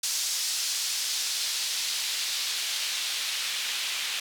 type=noise with band-pass filter sweep; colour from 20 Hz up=white; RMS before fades=-30 dBFS; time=0.03-4.2 s; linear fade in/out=5 ms; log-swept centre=5400 to 3000 Hz; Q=1.3; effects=none